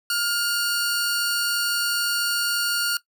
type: tone pair together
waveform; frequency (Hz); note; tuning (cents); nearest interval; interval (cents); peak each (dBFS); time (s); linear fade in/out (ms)
sawtooth; 1412 / 4483; F6 / C#8; +19 / +19; octave + minor sixth; 2000; -20 / -22; 0.1-2.97; 2
effects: noise-tail reverb RT60 0.1 s tail -17 dB re dry